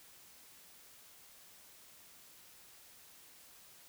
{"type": "silence", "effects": ["white hiss -59 dBFS RMS until 3.88 s"]}